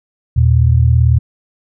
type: tone pair together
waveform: sine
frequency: 81.14 / 119.3 Hz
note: E2 / A#2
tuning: -27 / +41 cents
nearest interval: perfect fifth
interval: 668 cents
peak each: -10 dBFS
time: 0.36-1.19 s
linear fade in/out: 10 ms
effects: none